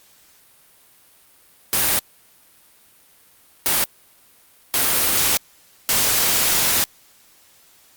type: noise bursts at uneven times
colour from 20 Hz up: white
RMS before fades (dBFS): -18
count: 4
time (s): 1.73-1.99 / 3.66-3.84 / 4.74-5.37 / 5.89-6.84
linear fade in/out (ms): 0
effects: white hiss -53 dBFS RMS until 7.96 s + Opus 48 kbps